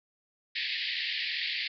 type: band-pass noise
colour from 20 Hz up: pink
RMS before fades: -33 dBFS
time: 0.55-1.68 s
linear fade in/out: 10 ms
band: 1800 to 4800 Hz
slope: 96 dB/octave
effects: none